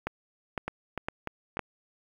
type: two click trains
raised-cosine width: 0.5 ms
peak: -15 / -17 dBFS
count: 4 / 4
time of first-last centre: 0.07-1.593 / 0.68-1.57 s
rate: 1.97 / 3.37 Hz
effects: 8-bit